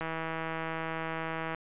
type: click train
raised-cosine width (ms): 0.5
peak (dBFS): -20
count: 250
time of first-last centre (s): 0.01-1.547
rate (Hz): 162
effects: resampled to 8000 Hz